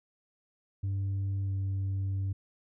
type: tone with pitch glide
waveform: sine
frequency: 97.9 to 96.94 Hz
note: G2 to G2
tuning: -2 to -19 cents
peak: -26 dBFS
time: 0.83-2.33 s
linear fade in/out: 10 ms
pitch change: -17 cents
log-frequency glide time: 1.44-1.51 s
effects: tanh soft clip ceiling -28 dBFS